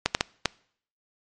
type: clicks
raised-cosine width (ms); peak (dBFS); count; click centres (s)
0.2; -3; 4; 0.06 / 0.149 / 0.209 / 0.457
effects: noise-tail reverb RT60 0.6 s tail -24 dB re dry + MP3 48 kbps